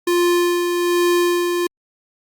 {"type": "tone with tremolo", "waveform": "square", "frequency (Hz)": 350, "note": "F4", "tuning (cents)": 4, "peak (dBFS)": -14, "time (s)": [0.07, 1.67], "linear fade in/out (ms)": 5, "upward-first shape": "sine", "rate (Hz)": 1.2, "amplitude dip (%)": 40, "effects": ["Opus 48 kbps"]}